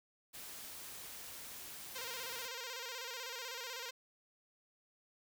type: noise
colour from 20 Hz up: white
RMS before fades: -49 dBFS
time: 0.33-2.48 s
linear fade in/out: 20 ms
type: tone with vibrato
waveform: 5% pulse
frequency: 493.9 Hz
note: B4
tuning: in tune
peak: -31 dBFS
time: 1.95-3.91 s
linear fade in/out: 10 ms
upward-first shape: square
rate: 16 Hz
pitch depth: 90 cents each way
effects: none